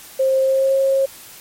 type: tone with pitch glide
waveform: sine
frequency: 530 to 539.9 Hz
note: C5 to C#5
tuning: +22 to -46 cents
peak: -13 dBFS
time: 0.19-1.06 s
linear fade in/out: 10 ms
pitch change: +32 cents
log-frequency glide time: 0.42-0.76 s
effects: white hiss -40 dBFS RMS until 1.4 s + MP3 64 kbps